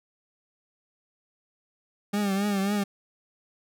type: tone with vibrato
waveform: 40% pulse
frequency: 200.1 Hz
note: G3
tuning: 36 cents sharp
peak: -23 dBFS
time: 2.13-2.84 s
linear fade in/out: 10 ms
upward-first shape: triangle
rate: 3.7 Hz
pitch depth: 80 cents each way
effects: none